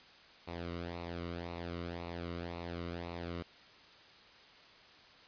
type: tone with flanger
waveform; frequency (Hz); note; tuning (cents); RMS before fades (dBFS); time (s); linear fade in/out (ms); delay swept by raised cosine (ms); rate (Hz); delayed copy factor
sawtooth; 85.9; F2; -28; -42; 0.47-3.43; 10; 0.61 to 1.21; 1.9; -0.7
effects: white hiss -58 dBFS RMS until 5.27 s + resampled to 11025 Hz